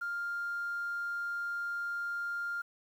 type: tone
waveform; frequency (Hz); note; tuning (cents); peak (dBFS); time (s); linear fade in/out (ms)
sine; 1400; F6; +4; -32; 0.01-2.62; 10
effects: tanh soft clip ceiling -30 dBFS + 10-bit